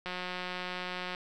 click train, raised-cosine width 0.3 ms, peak -21 dBFS, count 198, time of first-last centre 0.06-1.148 s, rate 181 Hz, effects none

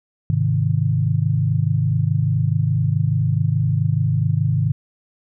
sine chord, Ab major, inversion none, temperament equal, 103.83 / 130.81 / 155.56 Hz, Ab2 / C3 / Eb3, 0 / 0 / 0 cents, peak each -20 dBFS, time 0.3-4.72 s, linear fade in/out 0 ms, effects none

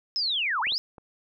sine linear two-way sweep, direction down then up, 5274 to 837 to 5274 Hz, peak -24 dBFS, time 0.16-0.78 s, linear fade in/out 0 ms, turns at 0.61 s
clicks, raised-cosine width 1 ms, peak -31 dBFS, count 3, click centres 0.67 / 0.722 / 0.982 s
effects none

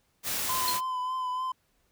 white noise, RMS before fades -31 dBFS, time 0.23-0.81 s, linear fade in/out 50 ms
triangle tone with vibrato, 1017 Hz, C6, 50 cents flat, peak -27 dBFS, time 0.49-1.52 s, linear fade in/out 5 ms, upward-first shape triangle, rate 3.4 Hz, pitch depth 34 cents each way
sine tone with exponential decay, 4186 Hz, C8, in tune, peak -26 dBFS, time 0.68-0.84 s, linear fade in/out 0 ms, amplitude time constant 33 ms
effects pink hiss -71 dBFS RMS until 1.91 s

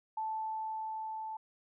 sine tone with level ramp, 877 Hz, A5, 6 cents flat, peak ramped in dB -33 to -38 dBFS, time 0.17-1.37 s, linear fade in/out 5 ms, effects none

